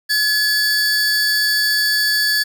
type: tone pair together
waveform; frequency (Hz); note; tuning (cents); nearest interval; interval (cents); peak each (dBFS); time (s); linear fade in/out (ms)
45% pulse; 1703 / 4546; G#6 / C#8; +43 / +43; octave + perfect fourth; 1700; -17; 0.09-2.44; 20
effects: 8-bit